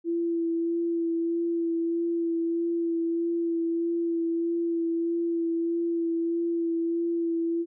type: tone with vibrato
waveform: sine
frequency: 335.7 Hz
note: E4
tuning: 32 cents sharp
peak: -24 dBFS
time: 0.04-7.66 s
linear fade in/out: 50 ms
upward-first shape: sine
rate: 1.6 Hz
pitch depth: 16 cents each way
effects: none